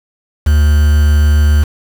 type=tone with quantisation; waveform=triangle; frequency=74.4 Hz; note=D2; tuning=23 cents sharp; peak=-4 dBFS; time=0.46-1.64 s; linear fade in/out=10 ms; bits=4; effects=none